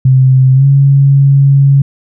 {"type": "tone with pitch glide", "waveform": "sine", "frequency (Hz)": [130.81, 138.59], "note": ["C3", "C#3"], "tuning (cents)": [0, 0], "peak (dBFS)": -3, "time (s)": [0.05, 1.82], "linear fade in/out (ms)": 5, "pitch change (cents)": 100, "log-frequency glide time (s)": [0.54, 0.65], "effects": []}